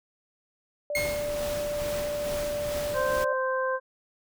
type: tone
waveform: sine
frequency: 587.3 Hz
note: D5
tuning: in tune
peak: -28 dBFS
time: 0.9-3.33 s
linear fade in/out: 2 ms
type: tone with exponential decay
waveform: 40% pulse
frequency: 2154 Hz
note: C7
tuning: 50 cents sharp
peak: -23 dBFS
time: 0.95-1.41 s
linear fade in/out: 2 ms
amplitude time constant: 98 ms
type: noise with tremolo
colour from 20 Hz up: pink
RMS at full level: -35 dBFS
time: 0.95-3.25 s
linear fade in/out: 20 ms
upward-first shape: sine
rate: 2.3 Hz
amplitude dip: 35%
type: harmonic tone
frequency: 521 Hz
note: C5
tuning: 7 cents flat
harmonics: 1 / 2 / 3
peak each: -27 / -30 / -32 dBFS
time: 2.93-3.8 s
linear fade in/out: 50 ms
effects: none